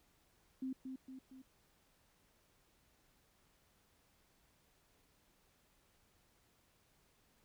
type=tone with echo; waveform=sine; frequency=261.6 Hz; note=C4; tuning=in tune; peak=-38 dBFS; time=0.62-0.73 s; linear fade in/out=5 ms; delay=230 ms; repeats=3; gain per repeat=-5 dB; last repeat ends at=1.42 s; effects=pink hiss -73 dBFS RMS until 7.44 s